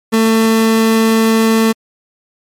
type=tone; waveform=30% pulse; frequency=223.5 Hz; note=A3; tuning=27 cents sharp; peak=-6 dBFS; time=0.12-1.73 s; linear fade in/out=20 ms; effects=MP3 64 kbps